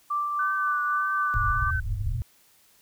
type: tone with tremolo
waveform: sine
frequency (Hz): 1174.7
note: D6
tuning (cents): 0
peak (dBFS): -23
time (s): 0.1-1.71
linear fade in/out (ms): 10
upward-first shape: triangle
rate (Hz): 3.8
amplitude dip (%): 35
type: tone with vibrato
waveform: sine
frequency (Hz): 1503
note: F#6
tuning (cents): +27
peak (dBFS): -27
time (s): 0.39-1.8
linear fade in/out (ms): 5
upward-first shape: triangle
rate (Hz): 1.7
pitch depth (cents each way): 45
type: low-pass noise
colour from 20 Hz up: white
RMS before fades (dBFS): -28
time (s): 1.34-2.22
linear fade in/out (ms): 0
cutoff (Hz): 120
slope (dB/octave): 96
effects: white hiss -60 dBFS RMS until 2.81 s